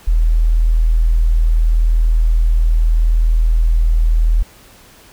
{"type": "tone", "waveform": "sine", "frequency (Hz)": 40.39, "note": "E1", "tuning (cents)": -35, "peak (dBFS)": -9, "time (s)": [0.07, 4.43], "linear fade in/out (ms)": 10, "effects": ["pink hiss -44 dBFS RMS until 5.12 s"]}